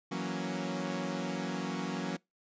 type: chord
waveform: sawtooth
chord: F# dominant seventh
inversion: third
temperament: equal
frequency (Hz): 164.81 / 185 / 233.1 / 277.2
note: E3 / F#3 / A#3 / C#4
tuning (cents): 0 / 0 / 0 / 0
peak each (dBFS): -37 / -33 / -36 / -35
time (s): 0.11-2.17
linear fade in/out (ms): 10
effects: noise-tail reverb RT60 0.2 s tail -25 dB re dry + resampled to 16000 Hz